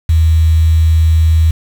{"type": "tone with quantisation", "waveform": "sine", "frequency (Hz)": 80.4, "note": "E2", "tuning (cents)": -43, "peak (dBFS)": -6, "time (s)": [0.09, 1.51], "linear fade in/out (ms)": 5, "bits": 5, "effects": []}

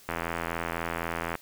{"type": "click train", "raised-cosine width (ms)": 0.5, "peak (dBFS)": -15, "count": 107, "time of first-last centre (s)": [0.09, 1.353], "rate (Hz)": 83.9, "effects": ["white hiss -54 dBFS RMS until 1.41 s"]}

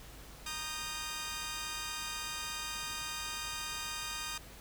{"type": "chord", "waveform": "10% pulse", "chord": "Eb major", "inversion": "second", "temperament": "equal with one note detuned", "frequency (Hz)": [932.3, 1230.9, 1568], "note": ["Bb5", "Eb6", "G6"], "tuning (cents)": [0, -19, 0], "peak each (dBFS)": [-36, -32, -35], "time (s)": [0.46, 4.38], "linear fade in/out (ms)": 5, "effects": ["added 50 Hz sine -54 dBFS peak until 4.6 s", "pink hiss -53 dBFS RMS until 4.6 s"]}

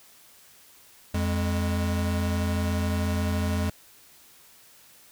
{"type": "tone pair together", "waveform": "square", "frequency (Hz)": [86.7, 206.2], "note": ["F2", "G#3"], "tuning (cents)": [-12, -12], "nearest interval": "octave + minor third", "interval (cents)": 1500, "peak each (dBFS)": [-26, -30], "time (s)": [1.14, 3.7], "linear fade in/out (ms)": 5, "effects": ["white hiss -54 dBFS RMS until 5.11 s"]}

